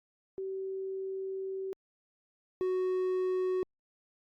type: tone pair in turn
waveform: sine / triangle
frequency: 383.5 / 370.1 Hz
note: G4 / F#4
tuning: -38 / 0 cents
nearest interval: minor second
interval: 62 cents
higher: first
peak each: -34 / -26 dBFS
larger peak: second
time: 0.38-1.73 / 2.61-3.63 s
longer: first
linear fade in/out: 0 ms
effects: Opus 48 kbps

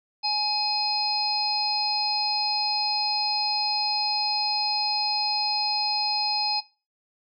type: harmonic tone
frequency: 840 Hz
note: G#5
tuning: 19 cents sharp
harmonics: 1 / 3 / 5 / 6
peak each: -28 / -34 / -27 / -27 dBFS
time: 0.23-6.61 s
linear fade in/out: 20 ms
effects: noise-tail reverb RT60 0.3 s tail -18 dB re dry

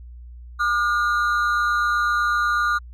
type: ring-modulated tone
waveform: triangle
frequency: 1318.5 Hz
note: E6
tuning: in tune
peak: -13 dBFS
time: 0.59-2.79 s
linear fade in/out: 20 ms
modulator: 114 Hz
effects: added 60 Hz sine -37 dBFS peak until 2.93 s

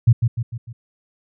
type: tone with echo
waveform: sine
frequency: 116.54 Hz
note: A#2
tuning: in tune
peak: -7 dBFS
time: 0.07-0.13 s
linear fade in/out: 10 ms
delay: 150 ms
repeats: 4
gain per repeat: -6 dB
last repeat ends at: 0.73 s
effects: none

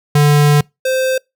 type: tone pair in turn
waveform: square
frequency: 146.83 / 520.8 Hz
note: D3 / C5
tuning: 0 / -8 cents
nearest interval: octave + minor seventh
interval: 2192 cents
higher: second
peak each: -8 / -14 dBFS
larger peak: first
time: 0.15-0.61 / 0.85-1.18 s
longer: first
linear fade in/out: 5 ms
effects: noise-tail reverb RT60 0.2 s tail -26 dB re dry

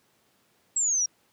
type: exponential sweep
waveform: sine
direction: down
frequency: 7750 to 5588 Hz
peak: -22 dBFS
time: 0.76-1.06 s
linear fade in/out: 5 ms
effects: pink hiss -66 dBFS RMS until 1.32 s + high-pass 150 Hz 12 dB/octave

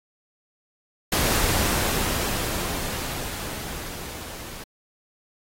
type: noise with level ramp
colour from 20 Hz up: pink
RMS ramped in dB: -21 to -39 dBFS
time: 1.12-4.64 s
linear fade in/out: 5 ms
effects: AAC 48 kbps

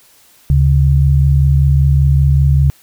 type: tone pair together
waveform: sine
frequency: 73.42 / 138.59 Hz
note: D2 / C#3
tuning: 0 / 0 cents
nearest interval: major seventh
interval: 1100 cents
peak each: -10 dBFS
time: 0.5-2.7 s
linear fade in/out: 0 ms
effects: white hiss -48 dBFS RMS until 2.82 s

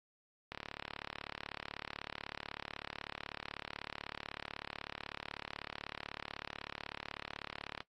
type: click train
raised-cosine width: 0.3 ms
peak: -25 dBFS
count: 264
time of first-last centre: 0.52-7.805 s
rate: 36.1 Hz
effects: noise-tail reverb RT60 0.1 s tail -19 dB re dry + AAC 32 kbps

